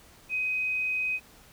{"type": "tone", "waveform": "sine", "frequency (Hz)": 2515, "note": "D#7", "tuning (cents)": 18, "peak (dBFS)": -26, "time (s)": [0.29, 1.2], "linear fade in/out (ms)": 50, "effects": ["pink hiss -55 dBFS RMS until 1.52 s"]}